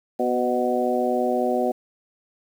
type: harmonic tone with a mistuned harmonic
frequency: 123.47 Hz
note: B2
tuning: in tune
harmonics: 2 / 3 / 4 / 5 / 6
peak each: -26 / -26 / -26 / -26 / -26 dBFS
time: 0.19-1.72 s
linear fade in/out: 10 ms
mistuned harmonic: 4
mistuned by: +31 cents
effects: 8-bit